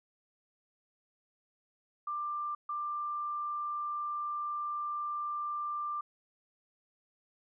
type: tone bursts at uneven times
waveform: sine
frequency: 1186 Hz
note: D6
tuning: 17 cents sharp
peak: -33 dBFS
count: 2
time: 2.07-2.55 / 2.69-6.01 s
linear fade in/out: 5 ms
effects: none